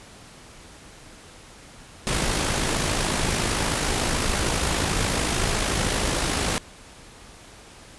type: noise with amplitude modulation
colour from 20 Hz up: pink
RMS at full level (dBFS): -22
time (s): 2.07-6.58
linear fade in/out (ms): 0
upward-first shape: sine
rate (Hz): 53.5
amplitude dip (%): 40
effects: pink hiss -46 dBFS RMS until 7.98 s + resampled to 24000 Hz